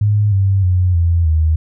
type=tone with pitch steps; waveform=sine; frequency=104.3 / 97.32 / 90.8 / 84.72 / 79.04 Hz; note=G#2 / G2 / F#2 / E2 / D#2; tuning=+8 / -12 / -32 / +48 / +28 cents; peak=-10 dBFS; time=0.01-1.56 s; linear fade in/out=5 ms; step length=310 ms; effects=none